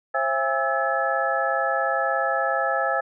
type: tone cluster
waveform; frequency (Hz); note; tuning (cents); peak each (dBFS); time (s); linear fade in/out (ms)
sine; 534 / 671 / 813 / 1309 / 1710; C5 / E5 / G#5 / E6 / A6; +35 / +31 / -37 / -13 / -50; -27; 0.14-3.01; 10
effects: none